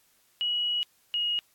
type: tone pair in turn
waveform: sine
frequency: 2915 / 2882 Hz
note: F#7 / F#7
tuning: -26 / -46 cents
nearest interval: unison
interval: 20 cents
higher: first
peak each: -25 dBFS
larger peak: neither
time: 0.41-0.83 / 1.14-1.39 s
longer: first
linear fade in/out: 0 ms
effects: white hiss -65 dBFS RMS until 1.54 s + AAC 64 kbps